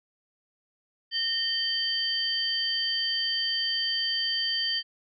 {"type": "tone cluster", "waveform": "sine", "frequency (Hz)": [1838, 3120, 4634], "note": ["A#6", "G7", "D8"], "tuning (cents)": [-25, -9, -24], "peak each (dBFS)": [-34, -28, -29], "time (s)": [1.11, 4.83], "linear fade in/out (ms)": 50, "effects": []}